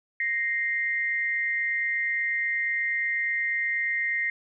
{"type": "tone pair together", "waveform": "sine", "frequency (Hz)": [1864.7, 2093], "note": ["A#6", "C7"], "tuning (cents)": [0, 0], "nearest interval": "major second", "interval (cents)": 200, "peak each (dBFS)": -27, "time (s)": [0.2, 4.3], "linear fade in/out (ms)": 2, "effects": []}